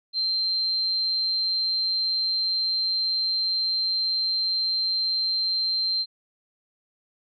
sine tone, 4141 Hz, C8, 19 cents flat, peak -22 dBFS, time 0.13-6.06 s, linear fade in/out 50 ms, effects none

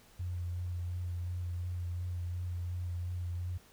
sine tone with vibrato, 88.4 Hz, F2, 22 cents sharp, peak -34 dBFS, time 0.19-3.58 s, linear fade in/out 10 ms, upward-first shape sine, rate 2.8 Hz, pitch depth 20 cents each way, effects pink hiss -61 dBFS RMS until 3.72 s

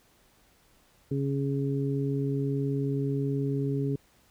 harmonic tone, 138.59 Hz, C#3, in tune, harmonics 1 / 2 / 3, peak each -28 / -31 / -33 dBFS, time 1.11-3.96 s, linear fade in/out 5 ms, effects pink hiss -63 dBFS RMS until 4.3 s

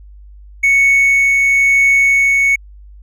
triangle tone with tremolo, 2217 Hz, C#7, in tune, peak -5 dBFS, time 0.63-2.56 s, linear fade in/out 10 ms, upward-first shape triangle, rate 1 Hz, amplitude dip 25%, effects tanh soft clip ceiling -1 dBFS + added 50 Hz sine -35 dBFS peak until 3.02 s

